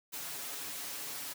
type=noise with comb filter; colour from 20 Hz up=white; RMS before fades=-41 dBFS; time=0.12-1.34 s; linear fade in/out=20 ms; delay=7.1 ms; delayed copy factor=+0.9; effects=high-pass 150 Hz 12 dB/octave